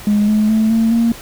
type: tone with pitch steps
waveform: sine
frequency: 207.7 / 213.4 / 219.3 / 225.3 / 231.5 Hz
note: G#3 / G#3 / A3 / A3 / A#3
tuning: 0 / +47 / -6 / +41 / -12 cents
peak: -9 dBFS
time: 0.07-1.12 s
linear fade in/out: 2 ms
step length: 210 ms
effects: tanh soft clip ceiling -7 dBFS + pink hiss -34 dBFS RMS until 1.21 s